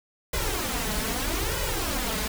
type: noise with flanger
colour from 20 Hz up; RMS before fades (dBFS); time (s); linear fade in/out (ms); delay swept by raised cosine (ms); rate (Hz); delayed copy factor
pink; -28; 0.33-2.28; 5; 2 to 4.7; 0.79; +0.9
effects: none